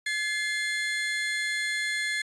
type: tone pair together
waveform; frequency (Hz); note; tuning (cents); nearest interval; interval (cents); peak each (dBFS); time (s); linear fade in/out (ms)
35% pulse; 1709.7 / 2093; G#6 / C7; +50 / 0; major third; 350; -28; 0.06-2.22; 5
effects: resampled to 22050 Hz